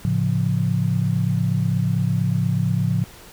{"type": "chord", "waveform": "sine", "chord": "A augmented", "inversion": "none", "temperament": "equal", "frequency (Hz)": [110, 138.59, 174.61], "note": ["A2", "C#3", "E#3"], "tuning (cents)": [0, 0, 0], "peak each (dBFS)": -22, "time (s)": [0.05, 3.04], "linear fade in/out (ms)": 0, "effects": ["pink hiss -44 dBFS RMS until 3.32 s"]}